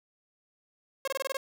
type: tone bursts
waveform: sawtooth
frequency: 540 Hz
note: C#5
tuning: 45 cents flat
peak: -25 dBFS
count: 7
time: 1.05-1.37 s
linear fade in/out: 2 ms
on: 26 ms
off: 23 ms
effects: none